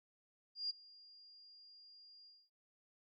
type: tone with ADSR envelope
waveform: sine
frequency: 4816 Hz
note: D8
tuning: 43 cents sharp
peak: -35 dBFS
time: 0.55-2.5 s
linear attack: 150 ms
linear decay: 14 ms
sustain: -23 dB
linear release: 240 ms
effects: none